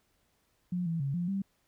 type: tone with pitch steps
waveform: sine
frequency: 178.5 / 165.6 / 138.2 / 174.8 / 195.5 Hz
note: F3 / E3 / C#3 / F3 / G3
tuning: +38 / +8 / -5 / +2 / -4 cents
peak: -29 dBFS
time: 0.72-1.42 s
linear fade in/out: 5 ms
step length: 140 ms
effects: pink hiss -73 dBFS RMS until 1.67 s